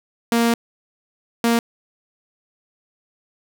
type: tone bursts at uneven times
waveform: sawtooth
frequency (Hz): 233.1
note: A#3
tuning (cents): 0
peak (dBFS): -11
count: 2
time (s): 0.32-0.54 / 1.44-1.59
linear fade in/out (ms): 2
effects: none